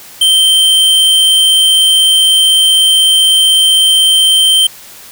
square tone, 3122 Hz, G7, 8 cents flat, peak -6 dBFS, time 0.21-4.67 s, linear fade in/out 5 ms, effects white hiss -34 dBFS RMS until 5.11 s

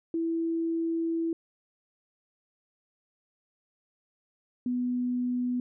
sine tone pair in turn, 330.2 / 247.4 Hz, E4 / B3, +3 / +3 cents, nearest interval perfect fourth, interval 500 cents, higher first, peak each -26 dBFS, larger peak neither, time 0.14-1.33 / 4.66-5.6 s, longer first, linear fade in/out 2 ms, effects none

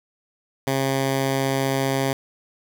10% pulse tone, 135.1 Hz, C#3, 44 cents flat, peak -12 dBFS, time 0.67-2.13 s, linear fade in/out 2 ms, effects none

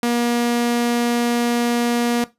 sawtooth tone, 238.4 Hz, A#3, 39 cents sharp, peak -13 dBFS, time 0.03-2.24 s, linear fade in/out 2 ms, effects noise-tail reverb RT60 0.2 s tail -17 dB re dry + resampled to 32000 Hz

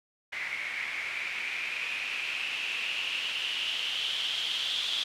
blue noise with low-pass filter sweep, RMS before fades -33 dBFS, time 0.32-5.04 s, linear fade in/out 10 ms, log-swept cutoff 2100 to 3400 Hz, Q 7, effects none

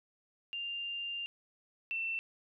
sine tone pair in turn, 2794 / 2684 Hz, F7 / E7, 0 / +31 cents, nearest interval minor second, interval 69 cents, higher first, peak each -36 / -33 dBFS, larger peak second, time 0.53-1.26 / 1.91-2.19 s, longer first, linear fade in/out 0 ms, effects none

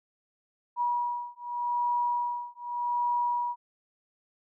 sine beating tone pair, 964 / 964.84 Hz, B5 / B5, -42 / -41 cents, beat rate 0.84 Hz, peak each -30 dBFS, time 0.76-3.56 s, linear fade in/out 50 ms, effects none

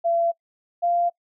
sine tone pair in turn, 678 / 693.8 Hz, E5 / F5, +49 / -12 cents, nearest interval unison, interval 39 cents, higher second, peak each -18 / -18 dBFS, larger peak neither, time 0.04-0.32 / 0.82-1.1 s, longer neither, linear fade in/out 20 ms, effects noise-tail reverb RT60 0.1 s tail -23 dB re dry

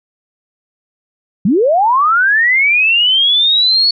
sine linear sweep, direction up, 164.81 to 4435 Hz, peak -8 dBFS, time 1.45-3.91 s, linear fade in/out 5 ms, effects none

